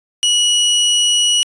sawtooth tone, 2925 Hz, F#7, 21 cents flat, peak -8 dBFS, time 0.23-1.43 s, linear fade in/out 0 ms, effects resampled to 22050 Hz

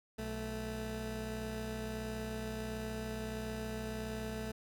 20% pulse tone pair together, 61.48 / 219.1 Hz, B1 / A3, -7 / -7 cents, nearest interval octave + minor seventh, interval 2200 cents, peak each -38 / -35 dBFS, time 0.18-4.52 s, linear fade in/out 10 ms, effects none

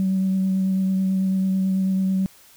sine tone with vibrato, 190 Hz, F#3, 46 cents sharp, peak -17 dBFS, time 0-2.26 s, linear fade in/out 0 ms, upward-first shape triangle, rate 9.1 Hz, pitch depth 16 cents each way, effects tanh soft clip ceiling -14 dBFS + white hiss -51 dBFS RMS until 2.56 s

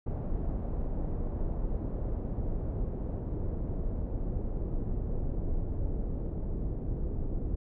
brown noise with low-pass filter sweep, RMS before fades -32 dBFS, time 0.06-7.56 s, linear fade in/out 10 ms, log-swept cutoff 650 to 430 Hz, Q 1.1, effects none

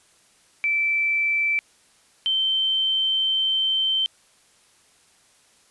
sine tone pair in turn, 2327 / 3106 Hz, D7 / G7, -17 / -17 cents, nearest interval perfect fourth, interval 500 cents, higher second, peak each -19 dBFS, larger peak neither, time 0.64-1.59 / 2.26-4.06 s, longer second, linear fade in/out 0 ms, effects white hiss -58 dBFS RMS until 5.7 s + resampled to 24000 Hz

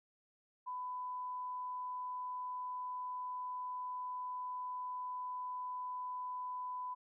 sine tone, 1000 Hz, B5, 21 cents sharp, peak -39 dBFS, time 0.66-6.95 s, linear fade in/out 20 ms, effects none

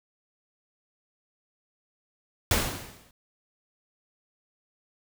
pink noise with exponential decay, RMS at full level -21 dBFS, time 2.51-3.11 s, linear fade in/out 2 ms, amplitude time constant 130 ms, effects none

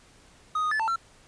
triangle tone with pitch steps, 1250 / 1239 / 1737 / 890 / 1349 Hz, D#6 / D#6 / A6 / A5 / E6, +8 / -8 / -23 / +20 / +40 cents, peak -22 dBFS, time 0.55-0.96 s, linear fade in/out 5 ms, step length 82 ms, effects pink hiss -56 dBFS RMS until 1.27 s + resampled to 22050 Hz

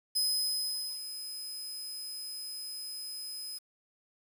sawtooth tone with ADSR envelope, 5050 Hz, D#8, 25 cents sharp, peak -24 dBFS, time 0.15-3.59 s, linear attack 15 ms, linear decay 830 ms, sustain -12 dB, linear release 17 ms, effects 9-bit

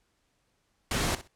pink noise with echo, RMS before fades -28 dBFS, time 0.91-1.15 s, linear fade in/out 2 ms, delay 63 ms, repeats 2, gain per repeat -15 dB, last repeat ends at 1.276 s, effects pink hiss -73 dBFS RMS until 1.35 s + low-pass 10000 Hz 12 dB/octave

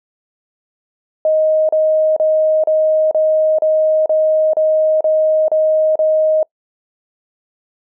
sine tone bursts, 625 Hz, D#5, 8 cents sharp, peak -10 dBFS, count 11, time 1.25-6.43 s, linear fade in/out 2 ms, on 440 ms, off 34 ms, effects noise-tail reverb RT60 0.1 s tail -26 dB re dry

